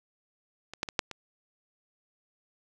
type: clicks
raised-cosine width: 0.2 ms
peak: -23 / -11 / -19 / -7 / -21 dBFS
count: 5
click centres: 0.736 / 0.831 / 0.888 / 0.992 / 1.113 s
effects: none